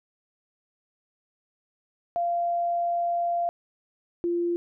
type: tone pair in turn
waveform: sine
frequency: 691 / 345.5 Hz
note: F5 / F4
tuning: -19 / -19 cents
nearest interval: octave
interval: 1200 cents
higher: first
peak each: -23 dBFS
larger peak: neither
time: 2.16-3.49 / 4.24-4.56 s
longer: first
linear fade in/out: 0 ms
effects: none